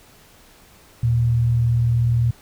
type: tone pair together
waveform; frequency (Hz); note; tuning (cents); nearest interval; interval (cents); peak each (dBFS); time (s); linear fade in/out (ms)
sine; 77.7 / 117.98; D#2 / A#2; -2 / +21; perfect fifth; 723; -27 / -15; 1.03-2.31; 5
effects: pink hiss -50 dBFS RMS until 2.41 s